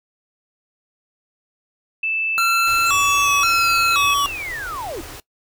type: tone with pitch glide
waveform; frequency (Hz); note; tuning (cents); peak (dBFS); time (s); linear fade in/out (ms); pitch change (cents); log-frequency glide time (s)
sine; 2637 to 2571; E7 to E7; 0 to -44; -19; 2.03-4.14; 5; -44; 3.23-3.3
type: tone with vibrato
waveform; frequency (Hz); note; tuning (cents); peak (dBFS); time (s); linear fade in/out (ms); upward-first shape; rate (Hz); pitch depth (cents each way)
square; 1246; D#6; +2; -17; 2.38-4.26; 0; square; 0.95; 160
type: band-stop noise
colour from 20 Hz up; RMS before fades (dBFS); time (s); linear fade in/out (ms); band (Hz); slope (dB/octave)
pink; -36; 2.67-5.2; 2; 140 to 260; 96
type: linear sweep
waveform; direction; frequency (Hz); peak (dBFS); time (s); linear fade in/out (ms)
sine; down; 7600 to 282.2; -26; 2.86-5.01; 5
effects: noise-tail reverb RT60 0.1 s tail -20 dB re dry